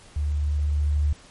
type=tone with level ramp; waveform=sine; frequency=73.8 Hz; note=D2; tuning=9 cents sharp; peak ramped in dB=-22 to -18 dBFS; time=0.16-1.13 s; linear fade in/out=5 ms; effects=pink hiss -50 dBFS RMS until 1.3 s + MP3 48 kbps